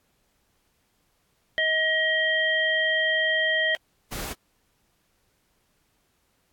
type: harmonic tone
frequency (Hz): 633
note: D#5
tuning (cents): +30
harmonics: 1 / 3 / 5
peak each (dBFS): -28 / -22 / -28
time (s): 1.58-3.75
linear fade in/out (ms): 0
type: noise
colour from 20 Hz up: pink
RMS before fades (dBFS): -33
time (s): 4.11-4.34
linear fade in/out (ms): 20
effects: pink hiss -69 dBFS RMS until 6.52 s + AAC 64 kbps